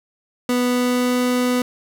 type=tone with pitch glide; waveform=30% pulse; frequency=246.9 to 248.5 Hz; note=B3 to B3; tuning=0 to +11 cents; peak=-14 dBFS; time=0.49-1.62 s; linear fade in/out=2 ms; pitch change=+11 cents; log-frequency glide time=0.62-1.2 s; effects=none